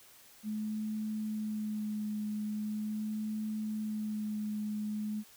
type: tone with vibrato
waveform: sine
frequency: 213.2 Hz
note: G#3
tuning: 46 cents sharp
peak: -33 dBFS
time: 0.43-5.24 s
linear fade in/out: 50 ms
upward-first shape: sine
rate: 0.41 Hz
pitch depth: 17 cents each way
effects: white hiss -58 dBFS RMS until 5.36 s